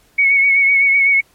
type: tone with vibrato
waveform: sine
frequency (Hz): 2217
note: C#7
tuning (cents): 0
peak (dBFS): -9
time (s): 0.18-1.21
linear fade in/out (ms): 10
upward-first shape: triangle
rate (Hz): 7.9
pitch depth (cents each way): 39
effects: pink hiss -54 dBFS RMS until 1.34 s + MP3 64 kbps